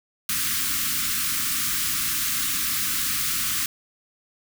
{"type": "band-stop noise", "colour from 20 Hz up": "white", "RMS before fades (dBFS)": -25, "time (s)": [0.29, 3.66], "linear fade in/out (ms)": 2, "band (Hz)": [320, 1100], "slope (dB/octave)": 96, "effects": []}